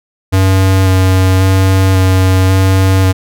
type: tone with vibrato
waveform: square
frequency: 94.5 Hz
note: F#2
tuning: 37 cents sharp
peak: -7 dBFS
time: 0.32-3.13 s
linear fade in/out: 20 ms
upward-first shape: square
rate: 0.92 Hz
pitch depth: 12 cents each way
effects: none